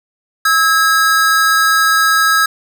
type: tone pair together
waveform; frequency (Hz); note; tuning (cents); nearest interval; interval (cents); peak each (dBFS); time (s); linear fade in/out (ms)
square; 1297.7 / 1635; E6 / G#6; -28 / -28; major third; 400; -13; 0.45-2.46; 5
effects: none